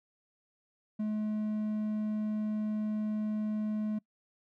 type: tone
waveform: triangle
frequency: 213.5 Hz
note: G#3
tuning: 48 cents sharp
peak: -28 dBFS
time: 0.99-3.99 s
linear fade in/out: 10 ms
effects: noise-tail reverb RT60 0.1 s tail -24 dB re dry